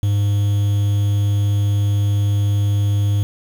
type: tone with quantisation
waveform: triangle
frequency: 101.9 Hz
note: G#2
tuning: 32 cents flat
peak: -12 dBFS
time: 0.03-3.23 s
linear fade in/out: 0 ms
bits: 6
effects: none